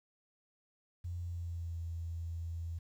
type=tone with pitch glide; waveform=sine; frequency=87.31 to 83.61 Hz; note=F2 to E2; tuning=0 to +25 cents; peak=-37 dBFS; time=1.04-2.79 s; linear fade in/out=10 ms; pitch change=-75 cents; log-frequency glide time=1.19-1.79 s; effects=11-bit